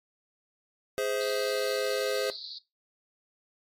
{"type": "chord", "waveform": "square", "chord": "Ab augmented", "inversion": "none", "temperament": "just", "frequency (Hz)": [415.3, 519.1, 648.9], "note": ["Ab4", "C5", "E5"], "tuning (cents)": [0, -14, -27], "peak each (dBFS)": [-32, -31, -37], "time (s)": [0.98, 2.3], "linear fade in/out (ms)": 0}
{"type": "band-pass noise", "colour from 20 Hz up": "white", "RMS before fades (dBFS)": -41, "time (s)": [1.2, 2.59], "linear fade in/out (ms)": 10, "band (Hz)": [3900, 4600], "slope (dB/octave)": 96}
{"effects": ["noise-tail reverb RT60 0.2 s tail -18 dB re dry", "MP3 64 kbps"]}